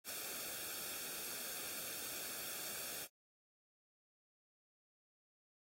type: noise with comb filter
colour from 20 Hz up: white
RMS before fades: -45 dBFS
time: 0.04-3.08 s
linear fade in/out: 50 ms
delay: 1 ms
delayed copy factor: -0.65
effects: AAC 48 kbps